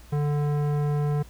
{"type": "tone with tanh clipping", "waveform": "sine", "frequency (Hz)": 146.83, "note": "D3", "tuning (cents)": 0, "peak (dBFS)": -24, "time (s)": [0.12, 1.23], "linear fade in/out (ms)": 10, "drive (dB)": 16, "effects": ["added 60 Hz sine -46 dBFS peak until 1.29 s", "pink hiss -53 dBFS RMS until 1.29 s"]}